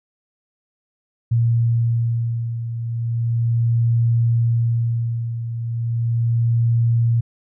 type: beating tone pair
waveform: sine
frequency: 116.54 / 116.9 Hz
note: A#2 / A#2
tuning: 0 / +5 cents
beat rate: 0.36 Hz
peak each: -17 / -23 dBFS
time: 1.31-7.21 s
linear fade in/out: 10 ms
effects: none